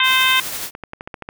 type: harmonic tone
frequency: 519 Hz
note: C5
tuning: 14 cents flat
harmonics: 2 / 3 / 4 / 5 / 6 / 7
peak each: -20 / -20 / -20 / -20 / -20 / -20 dBFS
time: 0-0.4 s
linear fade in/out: 2 ms
type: noise with tremolo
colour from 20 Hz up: white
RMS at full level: -26 dBFS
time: 0.03-0.71 s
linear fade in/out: 50 ms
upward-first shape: sine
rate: 12 Hz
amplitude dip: 30%
type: clicks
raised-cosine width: 0.5 ms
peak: -16 dBFS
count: 8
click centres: 0.751 / 0.837 / 0.934 / 1.009 / 1.075 / 1.142 / 1.223 / 1.289 s
effects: none